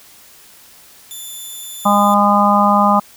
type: tone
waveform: 10% pulse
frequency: 3512 Hz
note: A7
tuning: 4 cents flat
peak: -21 dBFS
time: 1.11-2.14 s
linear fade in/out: 0 ms
type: harmonic tone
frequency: 204.3 Hz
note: G#3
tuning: 28 cents flat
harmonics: 1 / 3 / 4 / 5 / 6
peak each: -15 / -19 / -15 / -16 / -15 dBFS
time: 1.85-3 s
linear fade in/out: 10 ms
effects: white hiss -44 dBFS RMS until 3.16 s